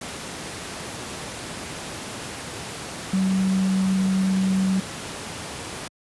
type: tone in noise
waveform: sine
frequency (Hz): 190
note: F#3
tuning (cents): +46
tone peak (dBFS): -18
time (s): 3.13-4.8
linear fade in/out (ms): 5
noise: pink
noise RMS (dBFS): -33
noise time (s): 0.01-5.88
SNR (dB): +12
effects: high-pass 100 Hz 12 dB/octave + resampled to 24000 Hz